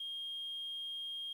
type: tone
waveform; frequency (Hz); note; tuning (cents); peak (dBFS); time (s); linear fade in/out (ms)
sine; 3230; G#7; -49; -38; 0-1.33; 5
effects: tanh soft clip ceiling -36 dBFS + 11-bit